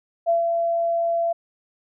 sine tone with ADSR envelope, 676 Hz, E5, 43 cents sharp, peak -15 dBFS, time 0.26-1.33 s, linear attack 32 ms, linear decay 130 ms, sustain -4 dB, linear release 10 ms, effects none

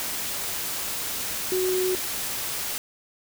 sine tone in noise, 370 Hz, F#4, in tune, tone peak -22 dBFS, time 1.52-1.95 s, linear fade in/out 0 ms, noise white, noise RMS -30 dBFS, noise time 0-2.78 s, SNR +5 dB, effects none

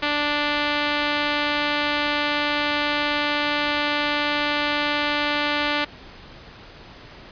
5% pulse tone, 293.7 Hz, D4, in tune, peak -9 dBFS, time 0.02-5.85 s, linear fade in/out 10 ms, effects pink hiss -43 dBFS RMS until 7.31 s + resampled to 11025 Hz

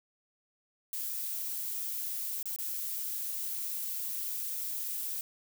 violet noise with dropouts, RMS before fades -36 dBFS, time 0.93-5.21 s, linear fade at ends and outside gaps 1 ms, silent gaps 2.428-2.456 / 2.562-2.587 s, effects none

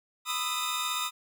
sawtooth tone cluster, 996 / 1229 / 1304 / 3669 Hz, B5 / D#6 / E6 / A#7, +14 / -22 / -19 / -28 cents, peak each -34 / -30 / -33 / -30 dBFS, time 0.25-1.11 s, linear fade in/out 50 ms, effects none

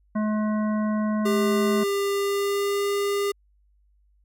harmonic tone, 213.5 Hz, G#3, 48 cents sharp, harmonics 1 / 3 / 5 / 7 / 9, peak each -22 / -32 / -34 / -41 / -44 dBFS, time 0.15-1.84 s, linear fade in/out 10 ms
square tone with pitch glide, 399.4 to 403.3 Hz, G4 to G4, +32 to +49 cents, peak -23 dBFS, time 1.25-3.32 s, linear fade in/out 10 ms, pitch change +17 cents, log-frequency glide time 2.13-2.88 s
effects added 50 Hz sine -59 dBFS peak until 4.24 s

